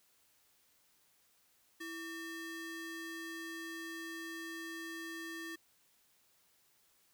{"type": "ring-modulated tone", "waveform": "square", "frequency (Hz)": 740, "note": "F#5", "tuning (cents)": 0, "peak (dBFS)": -40, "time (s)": [1.8, 5.56], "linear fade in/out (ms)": 10, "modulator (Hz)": 1070, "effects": ["white hiss -71 dBFS RMS until 7.13 s"]}